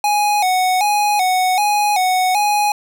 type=tone with vibrato; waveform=square; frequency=784 Hz; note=G5; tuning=in tune; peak=-14 dBFS; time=0.04-2.72 s; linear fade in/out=2 ms; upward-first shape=square; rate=1.3 Hz; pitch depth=100 cents each way; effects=none